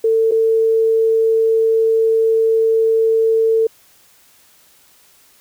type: tone with dropouts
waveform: sine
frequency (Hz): 448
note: A4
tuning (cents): +31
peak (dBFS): -11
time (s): 0.04-3.67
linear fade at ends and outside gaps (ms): 5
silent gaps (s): 0.312-0.318
effects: white hiss -51 dBFS RMS until 5.4 s